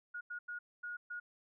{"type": "tone bursts at uneven times", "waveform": "sine", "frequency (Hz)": 1442, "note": "F#6", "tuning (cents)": -45, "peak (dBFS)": -40, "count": 5, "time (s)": [[0.14, 0.21], [0.3, 0.39], [0.48, 0.59], [0.83, 0.97], [1.1, 1.2]], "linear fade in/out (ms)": 10, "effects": []}